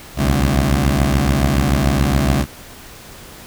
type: beating tone pair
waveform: 15% pulse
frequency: 65.41 / 72.41 Hz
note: C2 / D2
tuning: 0 / -24 cents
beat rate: 7 Hz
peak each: -10 dBFS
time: 0.16-2.46 s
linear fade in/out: 50 ms
effects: pink hiss -38 dBFS RMS until 3.46 s